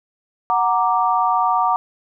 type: chord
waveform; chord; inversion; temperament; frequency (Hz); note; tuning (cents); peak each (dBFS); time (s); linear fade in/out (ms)
sine; Gb augmented; none; equal; 740 / 932.3 / 1174.7; Gb5 / Bb5 / D6; 0 / 0 / 0; -19; 0.5-1.76; 0
effects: none